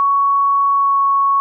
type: tone with pitch glide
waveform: sine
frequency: 1116 to 1108.3 Hz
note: C#6 to C#6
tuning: +11 to -1 cents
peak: -11 dBFS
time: 0-1.4 s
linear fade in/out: 0 ms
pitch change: -12 cents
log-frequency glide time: 0.73-1 s
effects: none